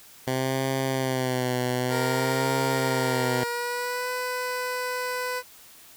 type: tone with vibrato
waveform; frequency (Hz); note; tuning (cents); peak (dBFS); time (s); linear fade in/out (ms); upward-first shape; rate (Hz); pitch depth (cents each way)
10% pulse; 129.2; C3; -21; -16; 0.27-3.44; 5; sine; 0.54; 56
type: tone with pitch glide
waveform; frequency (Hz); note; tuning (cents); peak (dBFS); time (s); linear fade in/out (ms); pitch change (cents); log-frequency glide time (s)
15% pulse; 466.7 to 500.2; A#4 to B4; +2 to +22; -21; 1.89-5.43; 50; +120; 3.22-4.1
effects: white hiss -50 dBFS RMS until 5.96 s